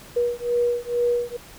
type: beating tone pair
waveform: sine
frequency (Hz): 480 / 482.2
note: B4 / B4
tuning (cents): -49 / -41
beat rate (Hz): 2.2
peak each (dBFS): -23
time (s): 0.16-1.37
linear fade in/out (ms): 10
effects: pink hiss -45 dBFS RMS until 1.58 s